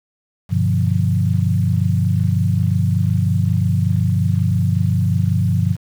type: chord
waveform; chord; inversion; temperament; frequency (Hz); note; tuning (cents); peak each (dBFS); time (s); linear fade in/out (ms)
sine; G dominant seventh; none; equal; 98 / 123.47 / 146.83 / 174.61; G2 / B2 / D3 / F3; 0 / 0 / 0 / 0; -17 / -20 / -22 / -20; 0.49-5.77; 50
effects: 7-bit